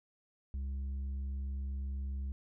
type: tone with tanh clipping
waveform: triangle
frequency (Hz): 67.7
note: C#2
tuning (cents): -40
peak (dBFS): -36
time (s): 0.54-2.32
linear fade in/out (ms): 0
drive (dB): 9
effects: none